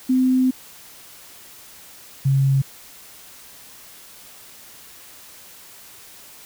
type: tone pair in turn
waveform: sine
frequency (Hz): 257.1 / 135.9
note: C4 / C#3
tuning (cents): -30 / -34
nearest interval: major seventh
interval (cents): 1104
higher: first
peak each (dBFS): -14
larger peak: neither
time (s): 0.09-0.51 / 2.25-2.62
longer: first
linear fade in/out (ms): 10
effects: white hiss -44 dBFS RMS until 6.45 s